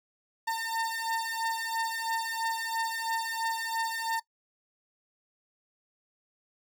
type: beating tone pair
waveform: 30% pulse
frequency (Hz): 905 / 908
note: A5 / A#5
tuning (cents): +48 / -46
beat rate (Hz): 3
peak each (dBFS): -30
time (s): 0.47-4.2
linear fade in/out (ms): 10
effects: noise-tail reverb RT60 0.1 s tail -21 dB re dry